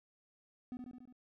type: tone with echo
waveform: triangle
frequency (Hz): 249.7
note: B3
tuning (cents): +19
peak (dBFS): -38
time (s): 0.72-0.77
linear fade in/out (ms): 0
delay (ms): 71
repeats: 5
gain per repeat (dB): -3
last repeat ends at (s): 1.125
effects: none